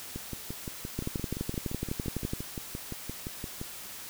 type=two click trains; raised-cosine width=3 ms; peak=-18 / -23 dBFS; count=17 / 21; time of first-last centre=0.99-2.335 / 0.16-3.614 s; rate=11.9 / 5.79 Hz; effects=white hiss -43 dBFS RMS until 4.09 s